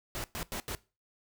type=noise bursts at uneven times; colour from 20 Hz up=pink; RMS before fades=-37 dBFS; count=4; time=0.15-0.24 / 0.35-0.43 / 0.52-0.6 / 0.68-0.75 s; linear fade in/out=0 ms; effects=noise-tail reverb RT60 0.3 s tail -20 dB re dry